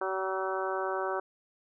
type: harmonic tone with a mistuned harmonic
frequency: 190 Hz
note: F#3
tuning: 46 cents sharp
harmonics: 2 / 3 / 4 / 5 / 6 / 7 / 8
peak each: -34 / -36 / -37 / -38 / -39 / -39 / -40 dBFS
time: 0.01-1.2 s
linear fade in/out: 5 ms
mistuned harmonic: 7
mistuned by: -17 cents
effects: none